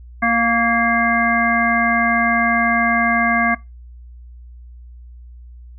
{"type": "harmonic tone with a mistuned harmonic", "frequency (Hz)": 233.1, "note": "A#3", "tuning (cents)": 0, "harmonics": [1, 3, 5, 7, 9], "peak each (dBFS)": [-20, -20, -20, -20, -20], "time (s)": [0.22, 3.55], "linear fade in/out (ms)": 10, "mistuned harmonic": 5, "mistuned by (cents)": -27, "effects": ["noise-tail reverb RT60 0.2 s tail -20 dB re dry", "added 60 Hz sine -36 dBFS peak until 5.78 s"]}